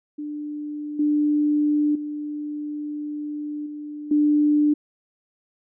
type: tone with level steps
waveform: sine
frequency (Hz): 297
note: D4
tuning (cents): +20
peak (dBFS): -28 / -17 / -27 / -31 / -15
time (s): 0.18-4.74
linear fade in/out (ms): 10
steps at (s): 0.99 / 1.95 / 3.66 / 4.11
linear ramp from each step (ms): 5
effects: none